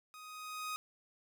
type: tone with level ramp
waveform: sawtooth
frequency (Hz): 1251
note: D#6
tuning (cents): +9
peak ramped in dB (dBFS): -47 to -33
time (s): 0.14-0.76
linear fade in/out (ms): 0
effects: none